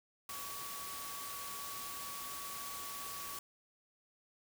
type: tone in noise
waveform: sine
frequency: 1132 Hz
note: C#6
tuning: 36 cents sharp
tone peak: -47 dBFS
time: 0.29-3.39 s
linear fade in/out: 2 ms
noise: white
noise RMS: -45 dBFS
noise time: 0.29-3.39 s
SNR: -5 dB
effects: none